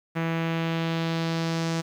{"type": "tone with low-pass filter sweep", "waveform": "sawtooth", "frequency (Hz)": 164.6, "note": "E3", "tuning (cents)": -2, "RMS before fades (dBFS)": -27, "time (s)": [0.15, 1.82], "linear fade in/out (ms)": 20, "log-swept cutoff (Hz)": [2200, 6300], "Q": 1.7, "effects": ["9-bit"]}